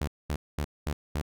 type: tone bursts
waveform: sawtooth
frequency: 73.9 Hz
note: D2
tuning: 11 cents sharp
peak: -24 dBFS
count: 5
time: 0.01-1.215 s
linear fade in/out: 5 ms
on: 65 ms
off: 220 ms
effects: none